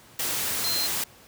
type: tone in noise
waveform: sine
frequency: 4140 Hz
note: C8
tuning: 19 cents flat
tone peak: -26 dBFS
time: 0.64-0.87 s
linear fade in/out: 5 ms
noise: white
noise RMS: -28 dBFS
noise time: 0.19-1.04 s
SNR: -1 dB
effects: pink hiss -52 dBFS RMS until 1.27 s + high-pass 60 Hz 12 dB/octave